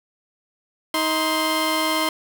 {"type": "tone pair together", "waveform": "15% pulse", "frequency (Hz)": [315.7, 1046.5], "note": ["D#4", "C6"], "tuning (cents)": [25, 0], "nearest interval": "octave + major sixth", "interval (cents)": 2075, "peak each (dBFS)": -16, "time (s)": [0.94, 2.09], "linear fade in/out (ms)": 2, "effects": []}